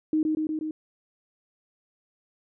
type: tone with echo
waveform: sine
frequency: 311.3 Hz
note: D#4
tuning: 1 cent sharp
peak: -20 dBFS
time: 0.13-0.23 s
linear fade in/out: 2 ms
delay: 120 ms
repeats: 4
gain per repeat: -2 dB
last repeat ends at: 0.71 s
effects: none